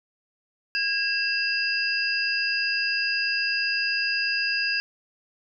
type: tone cluster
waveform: sine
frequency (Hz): 1635 / 2671 / 4896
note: G#6 / E7 / D#8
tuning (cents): -28 / +22 / -29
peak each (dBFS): -27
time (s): 0.75-4.8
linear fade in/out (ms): 0
effects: none